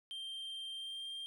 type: tone with pitch glide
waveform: triangle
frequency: 3161 to 3187 Hz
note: G7 to G7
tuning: +14 to +28 cents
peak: -40 dBFS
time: 0.11-1.26 s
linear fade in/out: 0 ms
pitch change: +14 cents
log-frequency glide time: 0.73-1.08 s
effects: none